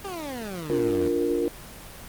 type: exponential sweep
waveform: 20% pulse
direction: down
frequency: 411.5 to 77.7 Hz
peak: -27 dBFS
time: 0.04-1.09 s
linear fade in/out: 10 ms
type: chord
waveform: sine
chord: Bb major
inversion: first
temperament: just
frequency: 291.4 / 349.6 / 466.2 Hz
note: D4 / F4 / Bb4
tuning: -13 / +2 / 0 cents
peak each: -27 / -25 / -25 dBFS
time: 0.7-1.48 s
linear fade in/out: 0 ms
effects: pink hiss -42 dBFS RMS until 2.08 s + Opus 24 kbps